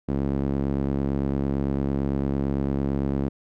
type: tone with band-pass filter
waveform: sawtooth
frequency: 68.9 Hz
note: C#2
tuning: 10 cents flat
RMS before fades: -25 dBFS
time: 0.08-3.29 s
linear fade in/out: 10 ms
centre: 260 Hz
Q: 1.2
effects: none